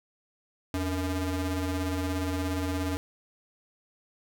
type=ring-modulated tone; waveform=40% pulse; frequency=185 Hz; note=F#3; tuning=in tune; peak=-24 dBFS; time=0.74-2.97 s; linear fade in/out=0 ms; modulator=101 Hz; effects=none